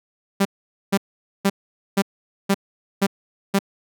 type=tone bursts; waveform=sawtooth; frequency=197.2 Hz; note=G3; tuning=11 cents sharp; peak=-11 dBFS; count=7; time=0.4-3.591 s; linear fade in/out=10 ms; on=53 ms; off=470 ms; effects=none